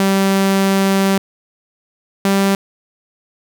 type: tone pair in turn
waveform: sawtooth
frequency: 194.4 / 196.2 Hz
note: G3 / G3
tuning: -14 / +2 cents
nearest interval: unison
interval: 16 cents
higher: second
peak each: -8 dBFS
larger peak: neither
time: 0-1.18 / 2.25-2.55 s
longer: first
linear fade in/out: 2 ms
effects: none